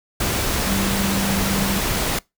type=tone in noise; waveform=sine; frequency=196 Hz; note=G3; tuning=in tune; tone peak=-22 dBFS; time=0.66-1.79 s; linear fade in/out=5 ms; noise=pink; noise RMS=-22 dBFS; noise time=0.2-2.19 s; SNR=-3 dB; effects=noise-tail reverb RT60 0.2 s tail -24 dB re dry